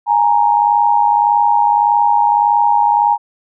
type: tone pair together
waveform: sine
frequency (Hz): 830.6 / 932.3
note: G#5 / A#5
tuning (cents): 0 / 0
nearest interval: major second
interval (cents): 200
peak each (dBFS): -12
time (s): 0.06-3.18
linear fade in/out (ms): 50
effects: none